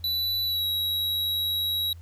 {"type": "tone with pitch glide", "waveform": "square", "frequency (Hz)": [3965, 3863], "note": ["B7", "B7"], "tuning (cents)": [6, -39], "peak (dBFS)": -25, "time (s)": [0.04, 1.93], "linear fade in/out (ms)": 2, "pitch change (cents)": -45, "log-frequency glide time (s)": [0.45, 0.65], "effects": ["added 84 Hz sine -41 dBFS peak until 2.01 s", "pink hiss -61 dBFS RMS until 2.01 s"]}